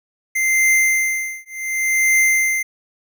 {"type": "tone with tremolo", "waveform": "square", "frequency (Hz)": 2085, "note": "C7", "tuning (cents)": -7, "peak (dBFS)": -12, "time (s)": [0.35, 2.63], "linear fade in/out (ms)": 10, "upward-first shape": "triangle", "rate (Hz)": 0.68, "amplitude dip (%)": 100, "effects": []}